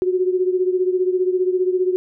sine beating tone pair, 365.1 / 380.1 Hz, F#4 / F#4, -23 / +47 cents, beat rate 15 Hz, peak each -17 / -22 dBFS, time 0.02-1.96 s, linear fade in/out 0 ms, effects none

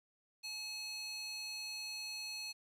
square tone with high-pass filter, 855 Hz, A5, 50 cents flat, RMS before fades -44 dBFS, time 0.43-2.53 s, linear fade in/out 20 ms, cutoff 3500 Hz, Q 8.4, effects resampled to 32000 Hz + 12-bit

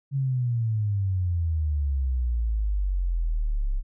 sine exponential sweep, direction down, 140 to 32.7 Hz, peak -22 dBFS, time 0.11-3.83 s, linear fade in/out 50 ms, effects none

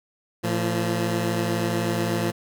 15% pulse tone pair together, 112.35 / 172.6 Hz, A2 / F3, +37 / -20 cents, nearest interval perfect fifth, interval 743 cents, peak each -19 dBFS, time 0.43-2.32 s, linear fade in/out 20 ms, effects none

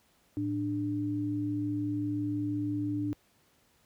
sine tone pair together, 110.9 / 295.7 Hz, A2 / D4, +14 / +12 cents, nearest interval octave + perfect fourth, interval 1698 cents, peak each -35 / -30 dBFS, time 0.37-3.13 s, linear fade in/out 0 ms, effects pink hiss -67 dBFS RMS until 3.85 s + high-pass 60 Hz 12 dB/octave

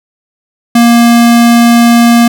square tone, 235.3 Hz, A#3, 16 cents sharp, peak -3 dBFS, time 0.75-2.28 s, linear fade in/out 5 ms, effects none

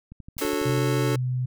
click train, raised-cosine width 5 ms, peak -29 dBFS, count 9, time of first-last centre 0.12-0.781 s, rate 12.1 Hz
white noise with exponential decay, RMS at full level -31 dBFS, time 0.38-0.84 s, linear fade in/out 2 ms, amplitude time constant 99 ms
square chord, D major seventh, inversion none, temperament just, 293.7 / 367.1 / 440.5 / 550.6 Hz, D4 / F#4 / A4 / C#5, 0 / -14 / +2 / -12 cents, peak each -29 / -30 / -29 / -35 dBFS, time 0.41-1.16 s, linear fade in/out 5 ms
sine tone with pitch glide, 130.7 to 126.47 Hz, C3 to B2, -1 to +42 cents, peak -23 dBFS, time 0.65-1.46 s, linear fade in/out 10 ms, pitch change -57 cents, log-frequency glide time 0.98-1.19 s
effects none

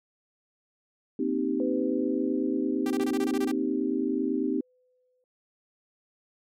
sine chord, C minor seventh, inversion third, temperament equal, 233.1 / 261.6 / 311.1 / 392 Hz, Bb3 / C4 / Eb4 / G4, 0 / 0 / 0 / 0 cents, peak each -34 / -28 / -29 / -31 dBFS, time 1.19-4.61 s, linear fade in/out 5 ms
sine tone with exponential decay, 504 Hz, B4, 35 cents sharp, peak -29 dBFS, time 1.6-5.24 s, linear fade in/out 1 ms, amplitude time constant 790 ms
sawtooth tone bursts, 392 Hz, G4, in tune, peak -27 dBFS, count 10, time 2.86-3.515 s, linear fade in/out 2 ms, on 43 ms, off 25 ms
effects MP3 64 kbps

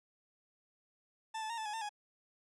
40% pulse tone with pitch steps, 885 / 871 / 926 / 876 / 839 / 900 / 833 Hz, A5 / A5 / A#5 / A5 / G#5 / A5 / G#5, +10 / -18 / -12 / -8 / +17 / +39 / +5 cents, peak -37 dBFS, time 1.34-1.893 s, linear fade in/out 10 ms, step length 79 ms, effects resampled to 22050 Hz + 12-bit

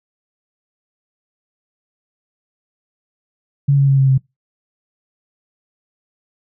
sine tone with pitch steps, 140.6 / 138.58 / 136.6 / 134.64 / 132.71 Hz, C#3 / C#3 / C#3 / C3 / C3, +25 / 0 / -25 / +50 / +25 cents, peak -9 dBFS, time 3.68-4.18 s, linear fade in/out 10 ms, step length 100 ms, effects noise-tail reverb RT60 0.2 s tail -24 dB re dry

